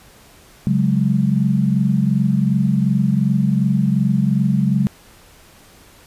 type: chord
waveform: sine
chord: C# suspended fourth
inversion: none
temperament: equal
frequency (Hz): 138.59 / 185 / 207.7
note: C#3 / F#3 / G#3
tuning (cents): 0 / 0 / 0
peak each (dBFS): -18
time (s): 0.67-4.87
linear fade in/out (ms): 0
effects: pink hiss -47 dBFS RMS until 6.06 s + resampled to 32000 Hz